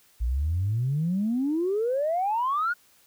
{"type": "exponential sweep", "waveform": "sine", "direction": "up", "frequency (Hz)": [55, 1480], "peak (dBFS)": -22, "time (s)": [0.2, 2.74], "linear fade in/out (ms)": 20, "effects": ["tanh soft clip ceiling -18 dBFS", "white hiss -60 dBFS RMS until 3.06 s"]}